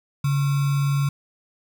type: tone with sample-and-hold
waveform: sine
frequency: 140.8 Hz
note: C#3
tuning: 27 cents sharp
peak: -18 dBFS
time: 0.24-1.09 s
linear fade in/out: 5 ms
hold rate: 1225 Hz
effects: none